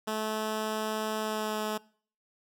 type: tone with pitch glide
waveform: 10% pulse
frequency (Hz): 216.8 to 214.4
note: A3 to A3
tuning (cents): -25 to -45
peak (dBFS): -22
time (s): 0.07-1.78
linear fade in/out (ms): 10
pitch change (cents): -20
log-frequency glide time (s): 1.19-1.57
effects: noise-tail reverb RT60 0.5 s tail -23 dB re dry